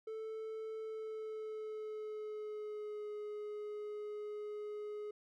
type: tone with pitch glide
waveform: triangle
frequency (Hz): 440.1 to 419.5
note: A4 to G#4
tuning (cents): 0 to +17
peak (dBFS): -39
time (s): 0.07-5.11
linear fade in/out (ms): 5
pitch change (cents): -83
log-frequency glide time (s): 0.8-3.1
effects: none